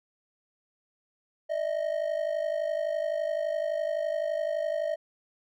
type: ring-modulated tone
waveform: triangle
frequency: 622.3 Hz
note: D#5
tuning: in tune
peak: -22 dBFS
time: 1.49-4.96 s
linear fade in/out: 20 ms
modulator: 25.9 Hz
effects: none